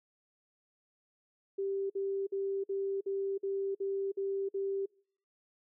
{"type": "tone bursts", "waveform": "sine", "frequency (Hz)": 392, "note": "G4", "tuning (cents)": 0, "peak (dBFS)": -31, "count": 9, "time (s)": [1.58, 4.86], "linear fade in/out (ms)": 10, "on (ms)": 320, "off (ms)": 50, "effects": ["noise-tail reverb RT60 0.6 s tail -26 dB re dry"]}